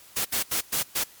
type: noise bursts at uneven times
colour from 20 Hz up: white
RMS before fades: -26 dBFS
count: 5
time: 0.16-0.25 / 0.32-0.43 / 0.51-0.61 / 0.72-0.83 / 0.95-1.04 s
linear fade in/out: 10 ms
effects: white hiss -51 dBFS RMS until 1.2 s + MP3 96 kbps